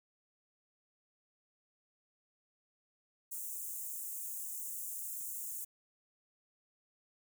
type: high-pass noise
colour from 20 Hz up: white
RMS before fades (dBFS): -42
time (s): 3.31-5.65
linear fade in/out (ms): 10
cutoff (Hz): 6800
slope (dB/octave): 48
effects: none